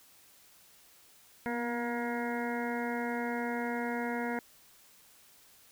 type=harmonic tone with a mistuned harmonic; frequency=237.4 Hz; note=A#3; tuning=32 cents sharp; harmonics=1 / 2 / 3 / 4 / 6 / 7 / 8 / 9; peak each=-35 / -38 / -40 / -41 / -43 / -43 / -44 / -45 dBFS; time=1.46-4.39 s; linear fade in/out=0 ms; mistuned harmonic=1; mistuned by=+30 cents; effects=white hiss -60 dBFS RMS until 5.71 s